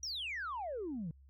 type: exponential sweep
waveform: sine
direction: down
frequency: 5900 to 150 Hz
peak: -36 dBFS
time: 0.03-1.11 s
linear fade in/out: 2 ms
effects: tanh soft clip ceiling -34 dBFS + added 68 Hz sine -57 dBFS peak until 1.29 s